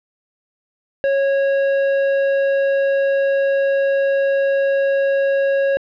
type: tone with tanh clipping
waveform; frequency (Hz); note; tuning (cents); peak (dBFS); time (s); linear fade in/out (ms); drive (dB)
sine; 550; C#5; -14; -16; 1.04-5.77; 0; 12
effects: low-pass 3000 Hz 12 dB/octave